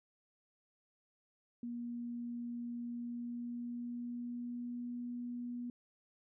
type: tone with pitch glide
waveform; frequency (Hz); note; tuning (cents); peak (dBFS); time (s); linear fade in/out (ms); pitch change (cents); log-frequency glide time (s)
sine; 238.5 to 242.4; A#3 to B3; +40 to -32; -39; 1.63-5.7; 2; +28; 2.9-4.95
effects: none